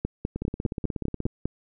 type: two click trains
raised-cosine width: 3 ms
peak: -17 / -13 dBFS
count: 16 / 8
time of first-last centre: 0.36-1.264 / 0.05-1.456 s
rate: 16.6 / 4.98 Hz
effects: none